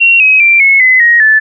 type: tone with pitch steps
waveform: sine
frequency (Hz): 2740 / 2542 / 2358 / 2187 / 2029 / 1882.3 / 1746.1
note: F7 / D#7 / D7 / C#7 / B6 / A#6 / A6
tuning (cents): -34 / +36 / +6 / -24 / +46 / +16 / -14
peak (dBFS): -3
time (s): 0-1.4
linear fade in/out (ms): 20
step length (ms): 200
effects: none